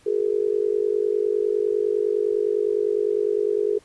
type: tone with amplitude modulation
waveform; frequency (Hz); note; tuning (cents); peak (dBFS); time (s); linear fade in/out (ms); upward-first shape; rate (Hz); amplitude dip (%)
sine; 417.5; G#4; +9; -15; 0.06-3.79; 10; sine; 49.9; 95
effects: pink hiss -56 dBFS RMS until 3.84 s + resampled to 24000 Hz